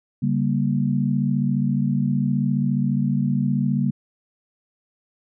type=chord; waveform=sine; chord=G diminished; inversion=second; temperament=just; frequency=141.12 / 196 / 235.2 Hz; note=Db3 / G3 / Bb3; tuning=+31 / 0 / +16 cents; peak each=-22 / -23 / -23 dBFS; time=0.22-3.91 s; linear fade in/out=10 ms; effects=none